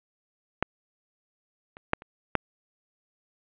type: clicks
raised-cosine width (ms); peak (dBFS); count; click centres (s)
0.5; -8 / -28 / -6 / -29 / -6; 5; 0.626 / 1.769 / 1.934 / 2.021 / 2.353
effects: resampled to 8000 Hz + 8-bit